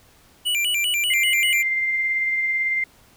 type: tone with vibrato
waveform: square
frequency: 2637 Hz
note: E7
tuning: in tune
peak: -20 dBFS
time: 0.45-1.63 s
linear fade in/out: 20 ms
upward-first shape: square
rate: 5.1 Hz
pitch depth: 190 cents each way
type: tone with tremolo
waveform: sine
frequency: 2093 Hz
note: C7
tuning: in tune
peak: -18 dBFS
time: 1.1-2.84 s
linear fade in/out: 5 ms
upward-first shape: triangle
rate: 18 Hz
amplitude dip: 30%
effects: pink hiss -54 dBFS RMS until 3.16 s